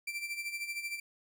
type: tone with tremolo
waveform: 40% pulse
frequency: 2349 Hz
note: D7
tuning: in tune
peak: -33 dBFS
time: 0.07-1 s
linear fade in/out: 5 ms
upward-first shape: sine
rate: 13 Hz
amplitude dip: 65%
effects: none